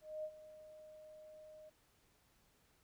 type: tone with ADSR envelope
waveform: sine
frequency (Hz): 618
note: D#5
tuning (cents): -12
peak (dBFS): -39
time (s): 0.01-1.7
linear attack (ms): 230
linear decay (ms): 62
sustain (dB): -15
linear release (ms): 15
effects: pink hiss -73 dBFS RMS until 2.83 s